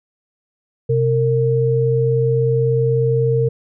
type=tone pair together; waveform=sine; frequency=128.58 / 458.2 Hz; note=C3 / A#4; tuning=-30 / -30 cents; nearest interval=octave + minor seventh; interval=2200 cents; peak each=-16 dBFS; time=0.89-3.49 s; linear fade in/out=10 ms; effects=none